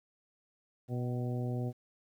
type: harmonic tone with a mistuned harmonic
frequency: 122.9 Hz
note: B2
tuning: 8 cents flat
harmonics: 1 / 2 / 3 / 4 / 5 / 6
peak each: -33 / -39 / -43 / -45 / -47 / -49 dBFS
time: 0.88-1.73 s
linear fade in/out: 50 ms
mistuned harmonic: 6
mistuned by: +43 cents
effects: 11-bit